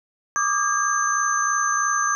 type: tone cluster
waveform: sine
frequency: 1167 / 1230 / 1620 / 6190 Hz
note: D6 / D#6 / G#6 / G8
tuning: -11 / -20 / -43 / -23 cents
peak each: -23 / -27 / -24 / -25 dBFS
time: 0.36-2.15 s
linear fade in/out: 0 ms
effects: none